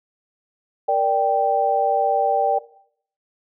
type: chord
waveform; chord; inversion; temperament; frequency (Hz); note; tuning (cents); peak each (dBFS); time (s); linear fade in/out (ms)
sine; G minor; first; equal; 466.2 / 587.3 / 784; Bb4 / D5 / G5; 0 / 0 / 0; -24 / -21 / -18; 0.88-2.59; 10
effects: noise-tail reverb RT60 0.6 s tail -17 dB re dry